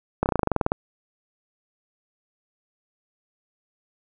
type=slowing click train; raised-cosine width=1 ms; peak=-6 dBFS; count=13; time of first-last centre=0.23-0.719 s; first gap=29 ms; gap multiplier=1.06; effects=none